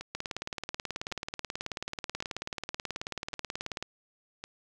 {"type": "two click trains", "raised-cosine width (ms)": 0.2, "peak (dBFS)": [-22, -17], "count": [5, 69], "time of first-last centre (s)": [[0.01, 4.44], [0.15, 3.826]], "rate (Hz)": [0.903, 18.5], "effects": []}